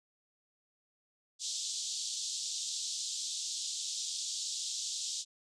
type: band-pass noise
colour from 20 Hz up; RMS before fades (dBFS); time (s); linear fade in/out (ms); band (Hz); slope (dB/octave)
white; -38; 1.39-5.25; 50; 3400 to 7800; 48
effects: none